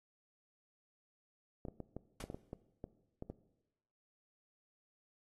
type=clicks; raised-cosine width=2 ms; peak=-30 dBFS; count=11; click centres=1.652 / 1.684 / 1.803 / 1.966 / 2.24 / 2.301 / 2.345 / 2.531 / 2.841 / 3.224 / 3.3 s
type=noise with exponential decay; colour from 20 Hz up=pink; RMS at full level=-40 dBFS; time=2.2-2.28 s; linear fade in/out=5 ms; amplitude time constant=17 ms
effects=noise-tail reverb RT60 1.0 s tail -17 dB re dry + AAC 32 kbps